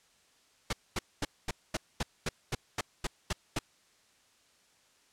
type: noise bursts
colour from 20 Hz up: pink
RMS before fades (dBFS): -31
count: 12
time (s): 0.7-3.59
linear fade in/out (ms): 5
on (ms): 30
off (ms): 230
effects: white hiss -66 dBFS RMS until 5.12 s + low-pass 8000 Hz 12 dB/octave